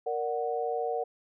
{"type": "chord", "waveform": "sine", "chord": "Bb augmented", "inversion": "none", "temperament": "equal", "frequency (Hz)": [466.2, 587.3, 740], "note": ["Bb4", "D5", "F#5"], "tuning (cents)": [0, 0, 0], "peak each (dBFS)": [-31, -36, -32], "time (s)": [0.06, 1.04], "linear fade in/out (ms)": 10, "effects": []}